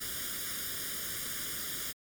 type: noise with comb filter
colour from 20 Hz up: white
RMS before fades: -37 dBFS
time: 0-1.93 s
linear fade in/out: 20 ms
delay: 0.58 ms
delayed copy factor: +0.9
effects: MP3 96 kbps